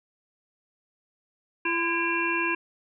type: harmonic tone with a mistuned harmonic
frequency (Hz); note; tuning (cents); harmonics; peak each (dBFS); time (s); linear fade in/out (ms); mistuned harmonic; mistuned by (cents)
339.5; F4; -49; 1 / 3 / 5 / 7 / 8; -30 / -30 / -30 / -30 / -30; 1.65-2.55; 5; 5; -68
effects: none